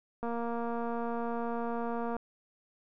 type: click train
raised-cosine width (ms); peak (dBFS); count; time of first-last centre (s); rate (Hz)
1; -23; 454; 0.23-2.166; 234
effects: none